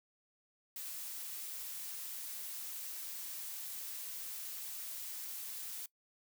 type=noise; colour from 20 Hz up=blue; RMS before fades=-44 dBFS; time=0.76-5.86 s; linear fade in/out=2 ms; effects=noise-tail reverb RT60 0.1 s tail -21 dB re dry